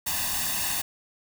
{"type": "noise with comb filter", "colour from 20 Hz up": "white", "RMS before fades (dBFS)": -28, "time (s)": [0.06, 0.82], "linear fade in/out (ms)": 10, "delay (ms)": 1.1, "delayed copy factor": 0.8, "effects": []}